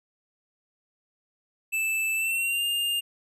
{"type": "tone with pitch glide", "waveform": "square", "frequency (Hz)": [2637, 2810], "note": ["E7", "F7"], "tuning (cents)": [0, 10], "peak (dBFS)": -25, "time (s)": [1.72, 3.01], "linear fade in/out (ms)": 20, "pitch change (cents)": 110, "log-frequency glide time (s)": [2.15, 2.64], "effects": []}